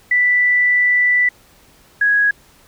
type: tone pair in turn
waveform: sine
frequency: 1975.5 / 1661.2 Hz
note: B6 / G#6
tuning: 0 / 0 cents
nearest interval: minor third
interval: 300 cents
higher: first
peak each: -11 dBFS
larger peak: neither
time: 0.11-1.29 / 2.01-2.31 s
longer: first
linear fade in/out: 5 ms
effects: pink hiss -50 dBFS RMS until 2.67 s